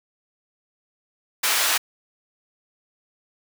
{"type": "high-pass noise", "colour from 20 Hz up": "pink", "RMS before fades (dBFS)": -21, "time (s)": [1.43, 1.78], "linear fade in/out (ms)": 10, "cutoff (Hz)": 1200, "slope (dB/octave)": 12, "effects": []}